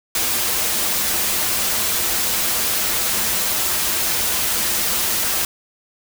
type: noise with comb filter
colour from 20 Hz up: white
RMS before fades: -20 dBFS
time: 0.15-5.45 s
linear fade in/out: 2 ms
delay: 7.2 ms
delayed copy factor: -0.5
effects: none